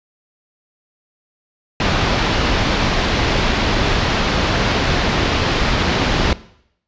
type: low-pass noise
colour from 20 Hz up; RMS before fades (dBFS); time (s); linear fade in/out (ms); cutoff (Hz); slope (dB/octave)
pink; -17; 1.8-6.33; 2; 4800; 24
effects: noise-tail reverb RT60 0.7 s tail -19 dB re dry + resampled to 16000 Hz